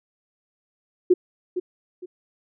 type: tone with echo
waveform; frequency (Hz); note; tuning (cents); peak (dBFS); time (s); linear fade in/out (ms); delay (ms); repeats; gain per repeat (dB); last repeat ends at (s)
sine; 362.1; F#4; -37; -11; 1.1-1.14; 10; 460; 2; -11; 2.06
effects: none